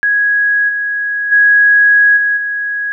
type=tone with level steps; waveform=sine; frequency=1661.2 Hz; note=G#6; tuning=in tune; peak=-9 / -14 / -5 / -10 / -15 dBFS; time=0.03-2.92 s; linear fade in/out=0 ms; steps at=0.68 / 1.31 / 2.16 / 2.36 s; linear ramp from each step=20 ms; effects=none